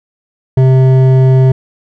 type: tone with hard clipping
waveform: sine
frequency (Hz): 130.81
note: C3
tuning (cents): 0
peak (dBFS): -6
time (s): 0.57-1.52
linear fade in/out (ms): 5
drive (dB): 10
effects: none